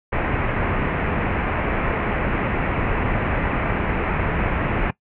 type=low-pass noise; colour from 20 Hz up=pink; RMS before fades=-22 dBFS; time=0.12-4.91 s; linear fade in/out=10 ms; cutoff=2500 Hz; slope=48 dB/octave; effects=noise-tail reverb RT60 0.1 s tail -20 dB re dry